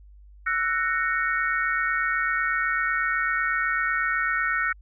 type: chord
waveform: sine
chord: F# dominant seventh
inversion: third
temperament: just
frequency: 1332 / 1480 / 1850 / 2220 Hz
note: E6 / F#6 / A#6 / C#7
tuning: +18 / 0 / -14 / +2 cents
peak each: -28 / -26 / -27 / -31 dBFS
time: 0.46-4.73 s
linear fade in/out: 10 ms
effects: added 50 Hz sine -46 dBFS peak until 4.81 s